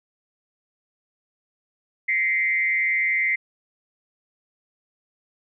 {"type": "tone with frequency modulation", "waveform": "sine", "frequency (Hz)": 2079, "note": "C7", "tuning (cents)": -12, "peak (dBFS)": -19, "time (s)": [2.08, 3.36], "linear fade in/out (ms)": 10, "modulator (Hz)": 176, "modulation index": 0.61, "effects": []}